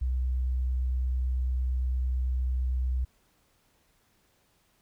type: tone with vibrato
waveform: sine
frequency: 63.3 Hz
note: B1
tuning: 43 cents sharp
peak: -25 dBFS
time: 0.01-3.05 s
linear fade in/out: 10 ms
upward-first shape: sine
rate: 8.9 Hz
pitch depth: 8 cents each way
effects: pink hiss -68 dBFS RMS until 4.81 s